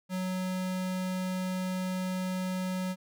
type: tone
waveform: square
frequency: 185 Hz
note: F#3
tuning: in tune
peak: -31 dBFS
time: 0.09-2.96 s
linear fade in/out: 50 ms
effects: none